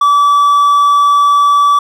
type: tone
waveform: triangle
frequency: 1152 Hz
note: D6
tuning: 34 cents flat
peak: -4 dBFS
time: 0.01-1.79 s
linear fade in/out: 5 ms
effects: none